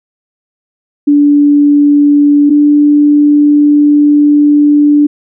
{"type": "tone pair in turn", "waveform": "sine", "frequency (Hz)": [290, 293.4], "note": ["D4", "D4"], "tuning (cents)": [-22, -2], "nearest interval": "unison", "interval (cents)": 20, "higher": "second", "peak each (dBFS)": -3, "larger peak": "neither", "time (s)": [[1.07, 2.5], [2.5, 5.07]], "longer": "second", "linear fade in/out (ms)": 10, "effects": []}